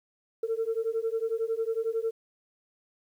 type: beating tone pair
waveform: sine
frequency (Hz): 446.1 / 457.1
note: A4 / A#4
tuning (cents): +24 / -34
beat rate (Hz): 11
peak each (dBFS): -29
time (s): 0.43-2.11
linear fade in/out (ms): 5
effects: tanh soft clip ceiling -21 dBFS + 10-bit